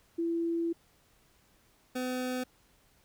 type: tone pair in turn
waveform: sine / 25% pulse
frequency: 335.3 / 253.3 Hz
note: E4 / B3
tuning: +30 / +44 cents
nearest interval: perfect fourth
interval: 486 cents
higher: first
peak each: -28 dBFS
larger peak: neither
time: 0.18-0.73 / 1.95-2.44 s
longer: first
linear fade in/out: 10 ms
effects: pink hiss -66 dBFS RMS until 3.04 s